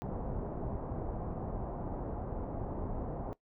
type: low-pass noise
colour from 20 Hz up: pink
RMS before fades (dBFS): -38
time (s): 0.02-3.33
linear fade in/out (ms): 0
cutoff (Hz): 870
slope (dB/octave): 24
effects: noise-tail reverb RT60 0.1 s tail -18 dB re dry